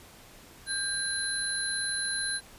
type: tone cluster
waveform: sine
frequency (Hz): 1591 / 4068 / 10330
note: G6 / C8 / E9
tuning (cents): +25 / -50 / -36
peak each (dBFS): -33 / -33 / -33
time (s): 0.66-2.41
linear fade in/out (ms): 50
effects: pink hiss -52 dBFS RMS until 2.58 s + resampled to 32000 Hz